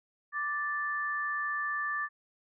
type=tone pair together; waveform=sine; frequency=1175 / 1760.5 Hz; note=D6 / A6; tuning=+1 / 0 cents; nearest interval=perfect fifth; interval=699 cents; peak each=-34 / -32 dBFS; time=0.32-2.09 s; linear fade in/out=50 ms; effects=none

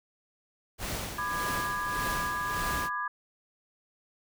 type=noise with tremolo; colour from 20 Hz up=pink; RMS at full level=-34 dBFS; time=0.78-2.9 s; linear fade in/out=50 ms; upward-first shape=sine; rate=1.7 Hz; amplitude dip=60%
type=chord; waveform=sine; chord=G# diminished; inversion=first; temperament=just; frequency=996.7 / 1196.1 / 1661.2 Hz; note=B5 / D6 / G#6; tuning=+16 / +31 / 0 cents; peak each=-35 / -34 / -34 dBFS; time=1.18-3.08 s; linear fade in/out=5 ms
effects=none

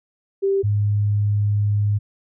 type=tone pair in turn; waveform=sine; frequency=392 / 103.32 Hz; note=G4 / G#2; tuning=0 / -8 cents; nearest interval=octave + major seventh; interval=2308 cents; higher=first; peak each=-16 dBFS; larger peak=neither; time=0.42-0.63 / 0.63-1.99 s; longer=second; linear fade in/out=20 ms; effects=none

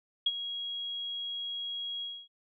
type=tone with ADSR envelope; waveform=sine; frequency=3300 Hz; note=G#7; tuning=12 cents flat; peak=-22 dBFS; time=0.26-2.28 s; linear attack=6 ms; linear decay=40 ms; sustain=-12 dB; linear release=260 ms; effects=none

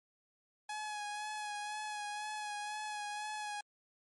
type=tone with vibrato; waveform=sawtooth; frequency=840 Hz; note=G#5; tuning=19 cents sharp; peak=-35 dBFS; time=0.69-3.61 s; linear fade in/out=5 ms; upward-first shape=sine; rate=2 Hz; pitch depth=26 cents each way; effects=MP3 48 kbps

